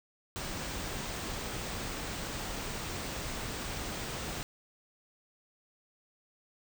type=band-stop noise; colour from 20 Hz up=pink; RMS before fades=-38 dBFS; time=0.36-4.43 s; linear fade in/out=0 ms; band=9400 to 14000 Hz; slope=96 dB/octave; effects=none